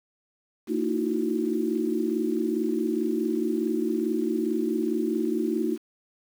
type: tone cluster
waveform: sine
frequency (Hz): 227.6 / 305.6 / 330.3 / 367.7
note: A#3 / D#4 / E4 / F#4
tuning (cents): -41 / -31 / +4 / -11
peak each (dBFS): -29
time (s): 0.67-5.78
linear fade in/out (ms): 50
effects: 8-bit